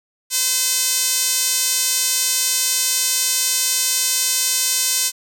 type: tone with band-pass filter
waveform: 5% pulse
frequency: 512 Hz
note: C5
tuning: 38 cents flat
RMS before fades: -19 dBFS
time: 0.3-5.12 s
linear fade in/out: 50 ms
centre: 9700 Hz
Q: 3
effects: none